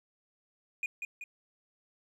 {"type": "tone with echo", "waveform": "triangle", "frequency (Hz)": 2451, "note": "D#7", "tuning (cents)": -27, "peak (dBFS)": -28, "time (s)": [0.83, 0.86], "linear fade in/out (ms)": 2, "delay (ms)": 190, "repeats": 2, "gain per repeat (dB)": -5, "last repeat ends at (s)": 1.24, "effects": ["tanh soft clip ceiling -25 dBFS"]}